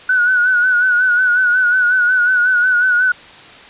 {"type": "tone with vibrato", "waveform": "sine", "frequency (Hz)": 1477, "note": "F#6", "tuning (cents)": -3, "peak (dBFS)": -10, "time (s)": [0.09, 3.12], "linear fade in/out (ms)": 5, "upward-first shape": "sine", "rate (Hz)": 5.5, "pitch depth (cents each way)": 54, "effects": ["white hiss -38 dBFS RMS until 3.69 s", "resampled to 8000 Hz"]}